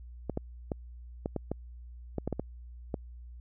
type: clicks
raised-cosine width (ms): 2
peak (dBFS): -18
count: 11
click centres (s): 0.297 / 0.374 / 0.718 / 1.259 / 1.363 / 1.516 / 2.183 / 2.276 / 2.327 / 2.396 / 2.942
effects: added 60 Hz sine -44 dBFS peak until 3.4 s